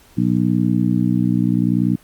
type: harmonic tone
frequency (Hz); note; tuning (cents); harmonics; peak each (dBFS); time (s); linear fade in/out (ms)
60.6; B1; -32; 2 / 3 / 4 / 5; -21 / -18 / -19 / -22; 0.17-1.96; 10
effects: pink hiss -50 dBFS RMS until 2.03 s + Opus 48 kbps